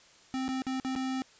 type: tone with dropouts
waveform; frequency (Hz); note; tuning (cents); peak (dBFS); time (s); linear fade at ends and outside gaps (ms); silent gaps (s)
square; 261.6; C4; 0; -31; 0.34-1.22; 0; 0.481-0.489 / 0.62-0.667 / 0.799-0.848 / 0.953-0.961
effects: white hiss -58 dBFS RMS until 1.39 s + resampled to 16000 Hz